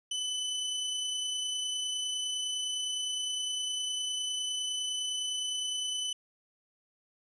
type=tone with amplitude modulation; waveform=sawtooth; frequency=3008 Hz; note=F#7; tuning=28 cents sharp; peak=-27 dBFS; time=0.11-6.13 s; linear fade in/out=5 ms; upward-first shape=sine; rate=29.8 Hz; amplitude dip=25%; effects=resampled to 22050 Hz